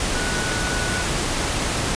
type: tone in noise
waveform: sine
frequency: 1476 Hz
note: F#6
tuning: 5 cents flat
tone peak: -28 dBFS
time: 0.15-1.03 s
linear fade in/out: 2 ms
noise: pink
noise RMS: -23 dBFS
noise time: 0-1.95 s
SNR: -8 dB
effects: resampled to 22050 Hz